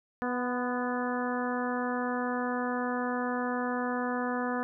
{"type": "harmonic tone with a mistuned harmonic", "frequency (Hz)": 246.9, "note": "B3", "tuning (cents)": 0, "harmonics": [1, 2, 3, 4, 5, 6, 7], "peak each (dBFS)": [-32, -35, -37, -38, -39, -40, -40], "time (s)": [0.22, 4.63], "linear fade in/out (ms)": 0, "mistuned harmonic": 4, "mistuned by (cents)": 27, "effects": []}